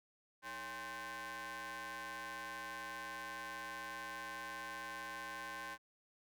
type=ring-modulated tone; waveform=sawtooth; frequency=246.9 Hz; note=B3; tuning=in tune; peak=-37 dBFS; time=0.42-5.78 s; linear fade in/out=50 ms; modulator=1300 Hz; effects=high-pass 80 Hz 12 dB/octave